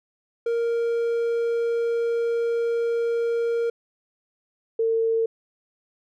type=tone pair in turn; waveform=triangle / sine; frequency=466.2 / 452.4 Hz; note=A#4 / A4; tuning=0 / +48 cents; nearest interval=minor second; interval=52 cents; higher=first; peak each=-19 dBFS; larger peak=neither; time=0.46-3.7 / 4.79-5.26 s; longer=first; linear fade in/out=5 ms; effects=none